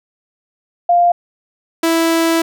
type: tone pair in turn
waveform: sine / sawtooth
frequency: 698.5 / 329.6 Hz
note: F5 / E4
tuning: 0 / 0 cents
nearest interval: octave + minor second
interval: 1300 cents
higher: first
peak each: -8 dBFS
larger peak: neither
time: 0.89-1.12 / 1.83-2.42 s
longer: second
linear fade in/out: 5 ms
effects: none